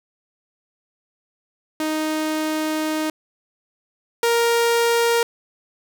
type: tone pair in turn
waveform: sawtooth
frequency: 311.1 / 467.6 Hz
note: D#4 / A#4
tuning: 0 / +5 cents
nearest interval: perfect fifth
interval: 705 cents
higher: second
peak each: -17 / -12 dBFS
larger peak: second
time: 1.8-3.1 / 4.23-5.23 s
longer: first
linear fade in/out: 2 ms
effects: none